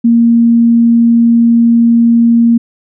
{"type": "tone", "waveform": "sine", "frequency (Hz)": 233.1, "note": "A#3", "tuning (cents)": 0, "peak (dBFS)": -4, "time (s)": [0.04, 2.58], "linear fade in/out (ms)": 10, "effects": []}